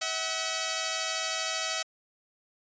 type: tone pair together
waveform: 5% pulse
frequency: 644.7 / 750 Hz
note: E5 / F#5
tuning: -39 / +23 cents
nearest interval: minor third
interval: 262 cents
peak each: -19 / -22 dBFS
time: 0.01-1.83 s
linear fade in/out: 10 ms
effects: resampled to 16000 Hz